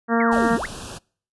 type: harmonic tone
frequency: 231.2 Hz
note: A#3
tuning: 14 cents flat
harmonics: 1 / 2 / 3 / 4 / 5 / 6 / 7 / 8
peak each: -19 / -23 / -25 / -28 / -27 / -27 / -29 / -32 dBFS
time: 0.08-0.59 s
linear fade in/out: 50 ms
type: exponential two-way sweep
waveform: sine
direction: down then up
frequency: 2292 to 157.4 to 2292 Hz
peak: -25 dBFS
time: 0.2-0.66 s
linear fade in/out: 5 ms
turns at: 0.54 s
type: band-stop noise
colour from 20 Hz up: pink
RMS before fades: -35 dBFS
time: 0.31-0.99 s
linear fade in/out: 20 ms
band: 1700 to 2500 Hz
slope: 96 dB/octave
effects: noise-tail reverb RT60 0.5 s tail -26 dB re dry + resampled to 24000 Hz